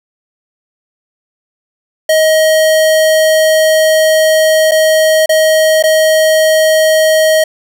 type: tone with dropouts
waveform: square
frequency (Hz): 630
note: D#5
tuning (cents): +21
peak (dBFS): -7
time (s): 2.09-7.44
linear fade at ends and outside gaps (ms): 5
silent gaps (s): 4.712-4.717 / 5.26-5.292 / 5.826-5.837
effects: none

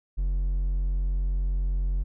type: tone with hard clipping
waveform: triangle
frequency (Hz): 44.98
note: F#1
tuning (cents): -48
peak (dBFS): -24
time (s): 0.17-2.04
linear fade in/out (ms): 20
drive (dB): 6
effects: none

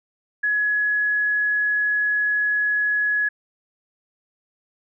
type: tone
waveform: sine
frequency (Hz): 1686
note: G#6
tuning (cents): +26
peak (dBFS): -18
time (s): 0.43-3.29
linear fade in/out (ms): 10
effects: none

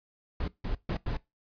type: noise bursts at uneven times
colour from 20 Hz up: brown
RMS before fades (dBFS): -31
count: 4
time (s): 0.4-0.48 / 0.64-0.75 / 0.89-0.97 / 1.06-1.17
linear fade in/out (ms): 5
effects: noise-tail reverb RT60 0.2 s tail -20 dB re dry + resampled to 11025 Hz

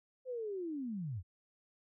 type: linear sweep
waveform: sine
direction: down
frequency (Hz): 523.3 to 77.78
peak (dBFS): -37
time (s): 0.25-1.23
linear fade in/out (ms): 50
effects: none

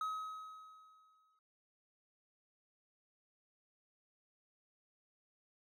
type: tone with exponential decay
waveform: triangle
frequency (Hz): 1273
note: D#6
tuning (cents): +39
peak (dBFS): -33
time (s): 0.01-1.39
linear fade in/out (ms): 2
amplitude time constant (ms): 300
effects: none

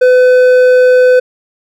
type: tone with hard clipping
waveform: sine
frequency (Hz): 504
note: B4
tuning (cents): +35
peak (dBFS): -5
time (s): 0.01-1.2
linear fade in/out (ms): 10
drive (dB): 6
effects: none

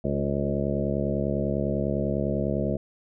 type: harmonic tone with a mistuned harmonic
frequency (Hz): 70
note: C#2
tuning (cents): +18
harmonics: 1 / 2 / 3 / 4 / 5 / 6 / 7 / 8 / 9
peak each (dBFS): -33 / -30 / -29 / -36 / -33 / -37 / -34 / -33 / -33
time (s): 0.04-2.77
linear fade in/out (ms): 5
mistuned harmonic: 5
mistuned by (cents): +16
effects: none

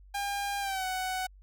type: tone with pitch glide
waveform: sawtooth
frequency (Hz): 804 to 745.8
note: G5 to F#5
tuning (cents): +44 to +14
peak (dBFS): -27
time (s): 0.14-1.27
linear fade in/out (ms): 10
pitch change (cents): -130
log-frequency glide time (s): 0.6-0.85
effects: added 48 Hz sine -51 dBFS peak until 1.42 s

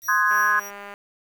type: tone with tremolo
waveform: sawtooth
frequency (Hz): 5760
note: F#8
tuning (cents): -47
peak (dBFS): -29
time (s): 0.01-0.71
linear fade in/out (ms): 50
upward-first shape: triangle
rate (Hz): 3.2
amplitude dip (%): 90
type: chord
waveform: sine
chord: Ab dominant seventh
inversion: first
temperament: equal with one note detuned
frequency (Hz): 1046.5 / 1244.5 / 1502.4 / 1661.2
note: C6 / Eb6 / Gb6 / Ab6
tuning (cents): 0 / 0 / +26 / 0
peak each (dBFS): -22 / -25 / -25 / -20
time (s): 0.08-0.6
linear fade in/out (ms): 10
type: click train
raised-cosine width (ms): 0.5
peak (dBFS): -23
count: 128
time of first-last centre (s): 0.31-0.939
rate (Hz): 202
effects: high-pass 300 Hz 12 dB/octave + 8-bit

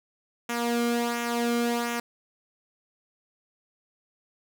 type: tone with flanger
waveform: sawtooth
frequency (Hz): 236.9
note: A#3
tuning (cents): +28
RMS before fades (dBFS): -27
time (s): 0.49-2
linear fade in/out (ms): 5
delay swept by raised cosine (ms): 0.22 to 1.13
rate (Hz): 1.4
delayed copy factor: -0.6
effects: none

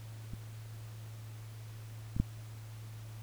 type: clicks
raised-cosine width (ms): 5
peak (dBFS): -29 / -25 / -15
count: 3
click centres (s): 0.336 / 2.165 / 2.2
effects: added 110 Hz sine -44 dBFS peak until 3.22 s + pink hiss -57 dBFS RMS until 3.22 s

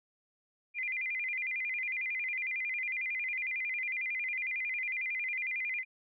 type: tone with vibrato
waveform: sine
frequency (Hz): 2217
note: C#7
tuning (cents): 0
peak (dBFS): -32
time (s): 0.74-5.85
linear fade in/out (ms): 50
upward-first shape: square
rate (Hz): 11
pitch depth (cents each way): 140
effects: none

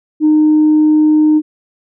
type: tone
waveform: sine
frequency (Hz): 306.6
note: D#4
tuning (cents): -25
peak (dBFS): -5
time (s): 0.2-1.42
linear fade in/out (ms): 50
effects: tanh soft clip ceiling -3 dBFS

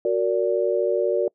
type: chord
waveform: sine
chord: Gb augmented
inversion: none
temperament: just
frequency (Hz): 370 / 462.5 / 578.1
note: Gb4 / Bb4 / D5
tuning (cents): 0 / -14 / -27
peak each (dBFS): -23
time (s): 0.05-1.28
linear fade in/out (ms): 2
effects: noise-tail reverb RT60 0.1 s tail -26 dB re dry

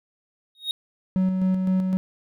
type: tone with exponential growth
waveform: triangle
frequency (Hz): 3746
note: A#7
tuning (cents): +8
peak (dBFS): -18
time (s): 0.55-0.71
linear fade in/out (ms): 1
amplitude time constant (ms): 33
type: tone with tremolo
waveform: triangle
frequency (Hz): 186.9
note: F#3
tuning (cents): +18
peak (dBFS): -16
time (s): 1.16-1.97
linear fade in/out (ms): 0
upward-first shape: square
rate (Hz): 3.9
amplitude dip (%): 35
effects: none

